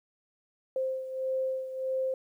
sine beating tone pair, 523.3 / 524.9 Hz, C5 / C5, 0 / +5 cents, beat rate 1.6 Hz, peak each -30 / -36 dBFS, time 0.76-2.14 s, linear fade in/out 2 ms, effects 11-bit

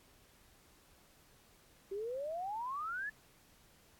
sine exponential sweep, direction up, 380.5 to 1760 Hz, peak -37 dBFS, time 1.91-3.1 s, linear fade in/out 10 ms, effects pink hiss -65 dBFS RMS until 3.99 s + AAC 64 kbps

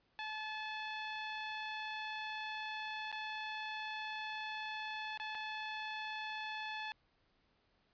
15% pulse tone with dropouts, 864 Hz, A5, 32 cents flat, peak -34 dBFS, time 0.19-6.92 s, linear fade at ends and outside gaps 0 ms, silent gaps 3.116-3.126 / 5.175-5.199 / 5.348-5.352 s, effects pink hiss -75 dBFS RMS until 7.93 s + resampled to 11025 Hz

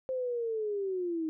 sine linear sweep, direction down, 525 to 311.1 Hz, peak -30 dBFS, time 0.09-1.29 s, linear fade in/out 0 ms, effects none

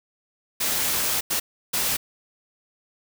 white noise bursts at uneven times, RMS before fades -24 dBFS, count 3, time 0.6-1.21 / 1.3-1.4 / 1.73-1.97 s, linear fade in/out 10 ms, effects none

